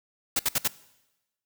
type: noise bursts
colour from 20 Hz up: white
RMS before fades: -24 dBFS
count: 4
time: 0.36-0.678 s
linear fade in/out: 5 ms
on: 33 ms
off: 62 ms
effects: noise-tail reverb RT60 1.0 s tail -20 dB re dry